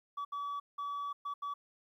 sine tone bursts at uneven times, 1143 Hz, D6, 47 cents flat, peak -33 dBFS, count 5, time 0.17-0.25 / 0.32-0.6 / 0.78-1.13 / 1.25-1.34 / 1.42-1.54 s, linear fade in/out 10 ms, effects tanh soft clip ceiling -35 dBFS + 12-bit

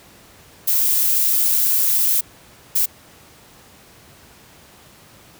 violet noise bursts at uneven times, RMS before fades -17 dBFS, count 2, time 0.67-2.21 / 2.75-2.86 s, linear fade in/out 10 ms, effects pink hiss -47 dBFS RMS until 5.39 s + high-pass 60 Hz 12 dB/octave

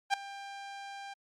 sawtooth tone with ADSR envelope, 795 Hz, G5, 24 cents sharp, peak -19 dBFS, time 0.1-1.14 s, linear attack 37 ms, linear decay 4 ms, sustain -19 dB, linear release 11 ms, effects low-pass 6000 Hz 12 dB/octave + Opus 48 kbps

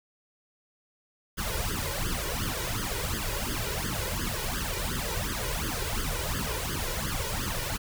pink noise with flanger, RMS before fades -31 dBFS, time 1.37-7.78 s, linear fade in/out 20 ms, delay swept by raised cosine 0.61 to 2.11 ms, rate 2.8 Hz, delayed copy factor +1, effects none

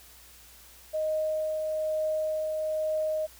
sine tone with tremolo, 622.3 Hz, D#5, in tune, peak -25 dBFS, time 0.93-3.27 s, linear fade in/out 20 ms, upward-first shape triangle, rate 1.1 Hz, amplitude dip 30%, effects added 60 Hz sine -58 dBFS peak until 3.39 s + white hiss -53 dBFS RMS until 3.39 s

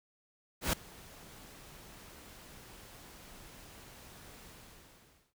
pink noise with ADSR envelope, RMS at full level -29 dBFS, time 0.61-5.34 s, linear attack 120 ms, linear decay 6 ms, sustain -24 dB, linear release 870 ms, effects none

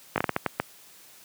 slowing click train, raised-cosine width 0.5 ms, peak -8 dBFS, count 8, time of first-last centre 0.16-0.6 s, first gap 19 ms, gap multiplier 1.39, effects white hiss -52 dBFS RMS until 1.24 s + high-pass 100 Hz 12 dB/octave

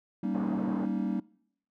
triangle chord, Eb dominant seventh, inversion first, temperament just, 194.45 / 233.3 / 280 / 311.1 Hz, G3 / Bb3 / Db4 / Eb4, -14 / +2 / +18 / 0 cents, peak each -30 / -31 / -34 / -34 dBFS, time 0.23-1.2 s, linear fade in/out 5 ms
pink band-pass noise, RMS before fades -40 dBFS, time 0.34-0.86 s, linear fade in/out 10 ms, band 140 to 1200 Hz, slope 24 dB/octave
effects noise-tail reverb RT60 0.7 s tail -24 dB re dry

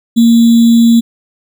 sine tone with sample-and-hold, 231.7 Hz, A#3, 10 cents flat, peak -3 dBFS, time 0.16-1.01 s, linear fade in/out 20 ms, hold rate 3675 Hz, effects none

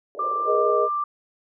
pink band-pass noise, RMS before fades -36 dBFS, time 0.15-0.73 s, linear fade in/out 0 ms, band 390 to 590 Hz, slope 48 dB/octave
sine tone with vibrato, 1182 Hz, D6, 11 cents sharp, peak -22 dBFS, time 0.19-1.04 s, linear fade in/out 5 ms, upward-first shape triangle, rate 4.7 Hz, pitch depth 10 cents each way
sine chord, Ab suspended second, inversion none, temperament equal with one note detuned, 415.3 / 475.1 / 622.3 Hz, Ab4 / Bb4 / Eb5, 0 / +33 / 0 cents, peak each -23 dBFS, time 0.45-0.89 s, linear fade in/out 50 ms
effects none

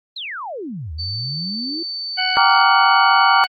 sine exponential two-way sweep, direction down then up, 4262 to 73.42 to 347.2 Hz, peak -26 dBFS, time 0.16-1.83 s, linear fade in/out 5 ms, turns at 0.93 s
sine tone, 4541 Hz, C#8, 41 cents sharp, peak -24 dBFS, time 0.98-2.64 s, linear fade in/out 20 ms
harmonic tone, 744 Hz, F#5, 9 cents sharp, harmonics 1 / 2 / 3 / 4 / 6, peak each -24 / -24 / -24 / -24 / -24 dBFS, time 2.17-3.47 s, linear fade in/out 20 ms
sine chord, G minor seventh, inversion none, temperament equal with one note detuned, 784 / 932.3 / 1157.8 / 1396.9 Hz, G5 / Bb5 / D6 / F6, 0 / 0 / -25 / 0 cents, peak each -17 dBFS, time 2.37-3.44 s, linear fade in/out 0 ms
effects Opus 24 kbps

